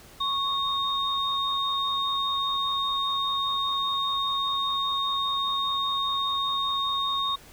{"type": "tone pair together", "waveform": "sine", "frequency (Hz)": [1101, 3703], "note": ["C#6", "A#7"], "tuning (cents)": [-12, -12], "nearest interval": "octave + major sixth", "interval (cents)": 2100, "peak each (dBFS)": -27, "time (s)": [0.2, 7.36], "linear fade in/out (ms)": 10, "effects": ["pink hiss -50 dBFS RMS until 7.52 s"]}